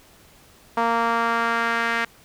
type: tone with band-pass filter sweep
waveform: sawtooth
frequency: 231.5 Hz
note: A#3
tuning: 12 cents flat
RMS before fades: -22 dBFS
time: 0.77-2.05 s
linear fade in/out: 5 ms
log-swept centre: 970 to 1800 Hz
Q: 2.1
effects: pink hiss -52 dBFS RMS until 2.24 s